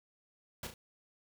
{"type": "noise with echo", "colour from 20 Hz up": "pink", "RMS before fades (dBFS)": -41, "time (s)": [0.63, 0.67], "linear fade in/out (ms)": 2, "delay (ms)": 35, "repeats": 2, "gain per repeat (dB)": -7, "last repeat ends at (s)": 0.74, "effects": []}